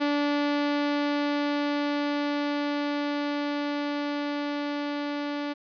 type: tone with level ramp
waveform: sawtooth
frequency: 290.1 Hz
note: D4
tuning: 21 cents flat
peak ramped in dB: -19 to -25 dBFS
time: 0-5.54 s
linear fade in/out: 20 ms
effects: resampled to 11025 Hz + 10-bit